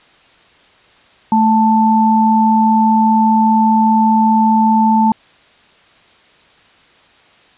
sine tone pair together, 220 / 882.5 Hz, A3 / A5, 0 / +5 cents, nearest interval 2 octaves, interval 2405 cents, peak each -11 dBFS, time 1.32-5.12 s, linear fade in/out 2 ms, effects white hiss -48 dBFS RMS until 7.57 s + resampled to 8000 Hz

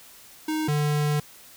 square tone pair in turn, 311.1 / 148.48 Hz, D#4 / D3, 0 / +19 cents, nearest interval octave + minor second, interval 1281 cents, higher first, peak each -25 / -22 dBFS, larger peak second, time 0.48-0.68 / 0.68-1.2 s, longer second, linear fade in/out 5 ms, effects white hiss -49 dBFS RMS until 1.56 s

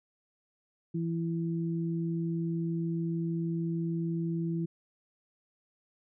sine tone pair together, 166.5 / 333 Hz, E3 / E4, +18 / +18 cents, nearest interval octave, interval 1200 cents, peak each -30 / -35 dBFS, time 0.94-4.66 s, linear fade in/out 10 ms, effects none

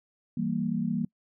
sine chord, E diminished, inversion none, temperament equal, 164.81 / 196 / 233.1 Hz, E3 / G3 / Bb3, 0 / 0 / 0 cents, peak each -32 / -31 / -29 dBFS, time 0.37-1.05 s, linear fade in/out 5 ms, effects noise-tail reverb RT60 0.1 s tail -25 dB re dry

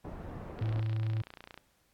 pink low-pass noise, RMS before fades -43 dBFS, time 0.04-0.81 s, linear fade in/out 10 ms, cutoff 850 Hz, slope 12 dB/octave
click train, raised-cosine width 0.3 ms, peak -30 dBFS, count 30, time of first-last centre 0.59-1.576 s, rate 29.4 Hz
triangle tone, 110 Hz, A2, in tune, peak -27 dBFS, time 0.61-1.22 s, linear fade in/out 5 ms
effects pink hiss -71 dBFS RMS until 1.93 s + AAC 64 kbps

